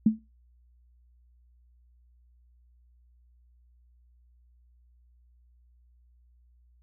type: tone with exponential decay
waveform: sine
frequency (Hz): 218.3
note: A3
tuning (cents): -13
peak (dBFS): -13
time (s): 0.06-0.19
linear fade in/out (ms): 5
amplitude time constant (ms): 28
effects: noise-tail reverb RT60 0.3 s tail -26 dB re dry + added 60 Hz sine -58 dBFS peak until 6.82 s